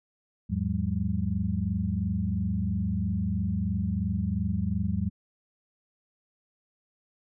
sine tone cluster, 81.3 / 104 / 180.5 / 203.4 Hz, E2 / G#2 / F#3 / G#3, -23 / +3 / -43 / -36 cents, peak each -31 dBFS, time 0.49-5.1 s, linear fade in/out 20 ms, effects none

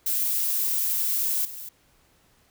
violet noise with level steps, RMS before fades -25 / -38 dBFS, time 0.06-1.69 s, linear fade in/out 5 ms, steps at 1.45 s, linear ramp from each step 2 ms, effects pink hiss -62 dBFS RMS until 2.5 s

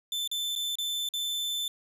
40% pulse tone with dropouts, 3531 Hz, A7, 5 cents sharp, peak -28 dBFS, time 0.12-1.68 s, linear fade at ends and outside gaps 2 ms, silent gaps 0.276-0.314 / 0.553-0.56 / 0.755-0.785 / 1.089-1.137 s, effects none

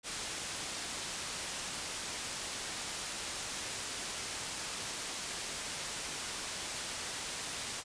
white low-pass noise, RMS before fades -40 dBFS, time 0.03-7.84 s, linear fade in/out 50 ms, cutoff 8800 Hz, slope 12 dB/octave, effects resampled to 22050 Hz

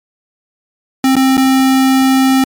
square tone with dropouts, 264.4 Hz, C4, 18 cents sharp, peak -8 dBFS, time 1.04-2.44 s, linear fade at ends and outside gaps 2 ms, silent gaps 1.155-1.165 / 1.37-1.377 s, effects MP3 96 kbps

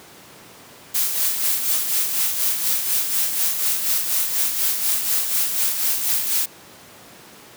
blue noise with tremolo, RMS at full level -19 dBFS, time 0.94-6.46 s, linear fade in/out 10 ms, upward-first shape sine, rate 4.1 Hz, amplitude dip 50%, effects pink hiss -44 dBFS RMS until 7.56 s + high-pass 150 Hz 12 dB/octave

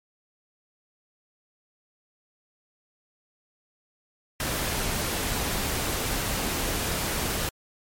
pink noise, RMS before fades -28 dBFS, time 4.4-7.49 s, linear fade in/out 2 ms, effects MP3 64 kbps

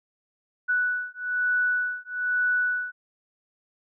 sine beating tone pair, 1480 / 1481.1 Hz, F#6 / F#6, 0 / +1 cents, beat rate 1.1 Hz, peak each -26 dBFS, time 0.68-2.92 s, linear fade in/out 20 ms, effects none

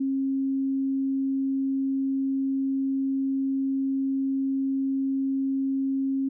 sine tone, 270 Hz, C#4, 45 cents flat, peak -23 dBFS, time 0-6.29 s, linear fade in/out 10 ms, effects none

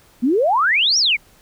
sine exponential two-way sweep, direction up then down, 224.3 to 5830 to 2095 Hz, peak -13 dBFS, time 0.22-1.17 s, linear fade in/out 20 ms, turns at 0.98 s, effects pink hiss -52 dBFS RMS until 1.41 s

